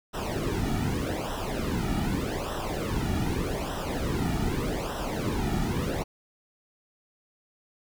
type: noise with flanger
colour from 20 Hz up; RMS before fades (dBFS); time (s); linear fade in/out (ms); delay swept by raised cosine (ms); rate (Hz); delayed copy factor
brown; -29; 0.13-6.04; 20; 0.44 to 1.94; 0.83; -0.8
effects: none